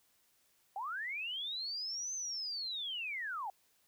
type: linear two-way sweep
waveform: sine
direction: up then down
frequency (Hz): 740 to 6272 to 740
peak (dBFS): -37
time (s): 0.76-3.5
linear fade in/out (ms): 2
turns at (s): 2.14
effects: white hiss -72 dBFS RMS until 3.87 s